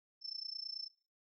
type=tone with amplitude modulation; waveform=sine; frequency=5310 Hz; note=E8; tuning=12 cents sharp; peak=-37 dBFS; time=0.21-0.9 s; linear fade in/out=50 ms; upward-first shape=sine; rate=29.2 Hz; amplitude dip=90%; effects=noise-tail reverb RT60 0.4 s tail -23 dB re dry